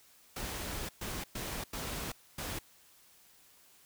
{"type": "noise bursts at uneven times", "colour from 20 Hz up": "pink", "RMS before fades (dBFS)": -39, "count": 5, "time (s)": [[0.36, 0.89], [1.01, 1.24], [1.35, 1.64], [1.73, 2.12], [2.38, 2.59]], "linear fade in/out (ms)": 5, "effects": ["white hiss -62 dBFS RMS until 3.85 s"]}